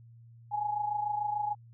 sine tone pair together, 830.6 / 857.4 Hz, G#5 / A5, 0 / -45 cents, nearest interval minor second, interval 55 cents, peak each -30 / -36 dBFS, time 0.51-1.55 s, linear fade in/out 20 ms, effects added 116 Hz sine -51 dBFS peak until 1.73 s

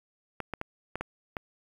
clicks, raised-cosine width 0.5 ms, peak -18 dBFS, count 6, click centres 0.403 / 0.537 / 0.614 / 0.956 / 1.01 / 1.368 s, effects 8-bit

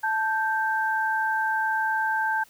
sine tone pair together, 879.3 / 1568 Hz, A5 / G6, -1 / 0 cents, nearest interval minor seventh, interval 1001 cents, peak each -25 dBFS, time 0.03-2.44 s, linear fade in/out 10 ms, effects white hiss -56 dBFS RMS until 2.49 s

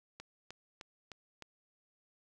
click train, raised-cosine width 0.2 ms, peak -29 dBFS, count 5, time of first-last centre 0.2-1.423 s, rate 3.27 Hz, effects none

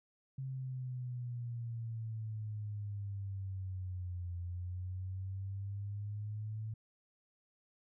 sine exponential two-way sweep, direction down then up, 133.8 to 87.31 to 110.3 Hz, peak -38 dBFS, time 0.38-6.74 s, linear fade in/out 5 ms, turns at 4.37 s, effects none

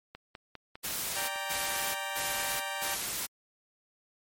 click train, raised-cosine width 0.3 ms, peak -27 dBFS, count 9, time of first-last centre 0.15-1.763 s, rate 4.96 Hz
white noise bursts, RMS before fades -34 dBFS, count 4, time 0.83-3.27 s, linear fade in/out 20 ms, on 460 ms, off 200 ms
15% pulse chord, G minor, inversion second, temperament equal with one note detuned, 582.6 / 784 / 932.3 Hz, D5 / G5 / Bb5, -14 / 0 / 0 cents, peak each -33 / -30 / -32 dBFS, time 1.15-2.96 s, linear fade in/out 20 ms
effects MP3 64 kbps

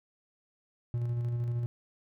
triangle tone with tremolo, 119.4 Hz, A#2, 42 cents sharp, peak -26 dBFS, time 0.94-1.66 s, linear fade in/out 0 ms, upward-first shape square, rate 13 Hz, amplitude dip 25%, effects none

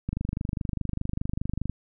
click train, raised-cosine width 5 ms, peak -16 dBFS, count 41, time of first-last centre 0.09-1.696 s, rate 24.9 Hz, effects none

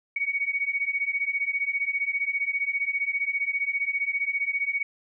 sine beating tone pair, 2231 / 2246 Hz, C#7 / C#7, +11 / +22 cents, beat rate 15 Hz, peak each -28 / -27 dBFS, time 0.16-4.83 s, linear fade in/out 5 ms, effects none

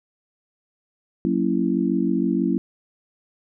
sine chord, F# dominant seventh, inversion none, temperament just, 185 / 231.2 / 277.5 / 333 Hz, F#3 / A#3 / C#4 / E4, 0 / -14 / +2 / +18 cents, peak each -24 dBFS, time 1.25-2.58 s, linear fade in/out 0 ms, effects none

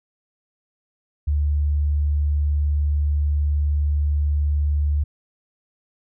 sine tone, 73.42 Hz, D2, in tune, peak -17 dBFS, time 1.27-5.04 s, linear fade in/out 10 ms, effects none

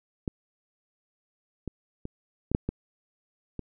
clicks, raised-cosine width 3 ms, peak -16 / -20 / -22 / -18 / -7 / -15 / -21 dBFS, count 7, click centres 0.278 / 1.677 / 2.054 / 2.516 / 2.549 / 2.69 / 3.593 s, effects none

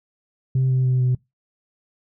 sine tone with pitch steps, 130.81 / 129.31 / 127.82 / 126.35 Hz, C3 / C3 / C3 / B2, 0 / -20 / -40 / +40 cents, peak -14 dBFS, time 0.55-1.15 s, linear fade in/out 5 ms, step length 150 ms, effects noise-tail reverb RT60 0.2 s tail -24 dB re dry + tanh soft clip ceiling -14 dBFS

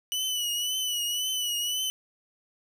sawtooth tone with vibrato, 2960 Hz, F#7, in tune, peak -24 dBFS, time 0.12-1.9 s, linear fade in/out 0 ms, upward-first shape triangle, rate 1.9 Hz, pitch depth 63 cents each way, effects none

